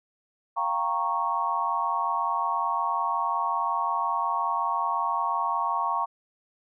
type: chord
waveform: sine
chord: G half-diminished seventh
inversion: third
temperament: equal with one note detuned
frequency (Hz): 698.5 / 784 / 932.3 / 1103.6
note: F5 / G5 / Bb5 / Db6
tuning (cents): 0 / 0 / 0 / -8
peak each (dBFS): -33 / -33 / -28 / -27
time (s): 0.56-6.06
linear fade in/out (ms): 20
effects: none